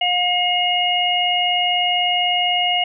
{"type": "harmonic tone", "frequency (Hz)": 716, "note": "F5", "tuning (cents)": 43, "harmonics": [1, 3, 4], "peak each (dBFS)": [-20, -24, -18], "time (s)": [0.01, 2.84], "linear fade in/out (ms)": 5, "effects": []}